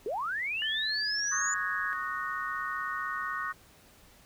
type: linear sweep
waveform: sine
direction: up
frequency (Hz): 368.5 to 7040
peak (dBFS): -30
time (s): 0.06-1.54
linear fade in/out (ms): 2
type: tone with pitch glide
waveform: sine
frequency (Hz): 1760 to 1661.2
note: A6 to G#6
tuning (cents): 0 to 0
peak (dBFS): -32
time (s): 0.62-1.93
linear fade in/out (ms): 0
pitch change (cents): -100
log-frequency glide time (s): 0.79-1.28
type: chord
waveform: sine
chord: D# minor seventh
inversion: third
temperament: equal with one note detuned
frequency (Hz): 1108.7 / 1244.5 / 1480 / 1850.7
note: C#6 / D#6 / F#6 / A#6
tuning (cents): 0 / 0 / 0 / -13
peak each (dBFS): -37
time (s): 1.31-3.53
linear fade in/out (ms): 20
effects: pink hiss -58 dBFS RMS until 4.25 s